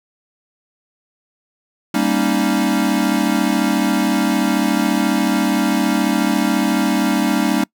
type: chord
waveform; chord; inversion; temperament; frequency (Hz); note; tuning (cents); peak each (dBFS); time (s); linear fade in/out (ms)
square; Eb dominant seventh; first; equal with one note detuned; 198.5 / 233.1 / 277.2 / 311.1; G3 / Bb3 / Db4 / Eb4; +22 / 0 / 0 / 0; -21; 1.94-7.64; 5
effects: noise-tail reverb RT60 0.1 s tail -25 dB re dry